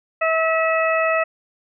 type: harmonic tone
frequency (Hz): 647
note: E5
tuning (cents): -32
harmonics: 1 / 2 / 3 / 4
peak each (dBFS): -19 / -22 / -24 / -25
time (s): 0.21-1.24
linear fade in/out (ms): 10
effects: none